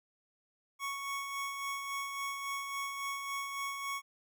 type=tone with tremolo; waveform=25% pulse; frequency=1108.7 Hz; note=C#6; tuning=in tune; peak=-31 dBFS; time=0.79-4.02 s; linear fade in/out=50 ms; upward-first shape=sine; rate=3.6 Hz; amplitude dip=40%; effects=none